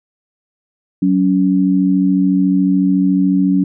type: tone pair together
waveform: sine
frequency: 187.09 / 281 Hz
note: F#3 / C#4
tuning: +19 / +24 cents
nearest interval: perfect fifth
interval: 705 cents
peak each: -13 dBFS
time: 1.02-3.64 s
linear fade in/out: 5 ms
effects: none